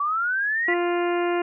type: linear sweep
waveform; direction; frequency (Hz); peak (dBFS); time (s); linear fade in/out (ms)
sine; up; 1129 to 1996; -21; 0-0.74; 5
type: harmonic tone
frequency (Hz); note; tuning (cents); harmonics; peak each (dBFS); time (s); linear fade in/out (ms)
349.2; F4; 0; 1 / 2 / 3 / 4 / 5 / 6 / 7 / 8; -22 / -28 / -32 / -34 / -36 / -38 / -39 / -40; 0.68-1.42; 5
effects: none